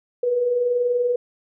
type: tone pair together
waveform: sine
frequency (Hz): 468.7 / 489.2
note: A#4 / B4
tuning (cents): +9 / -16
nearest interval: minor second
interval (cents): 75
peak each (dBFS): -29 / -18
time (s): 0.23-1.16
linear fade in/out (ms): 5
effects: none